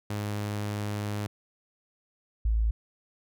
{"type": "tone pair in turn", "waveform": ["sawtooth", "sine"], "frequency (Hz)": [103.83, 55], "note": ["G#2", "A1"], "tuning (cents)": [0, 0], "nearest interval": "major seventh", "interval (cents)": 1100, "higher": "first", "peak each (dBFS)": [-26, -22], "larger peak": "second", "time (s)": [[0.1, 1.27], [2.45, 2.71]], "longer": "first", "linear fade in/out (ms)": 5, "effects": []}